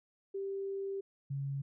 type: tone pair in turn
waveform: sine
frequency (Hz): 392 / 138.59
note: G4 / C#3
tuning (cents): 0 / 0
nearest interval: octave + tritone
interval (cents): 1800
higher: first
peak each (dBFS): -35 / -34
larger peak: second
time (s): 0.34-1.01 / 1.3-1.62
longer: first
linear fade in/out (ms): 10
effects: none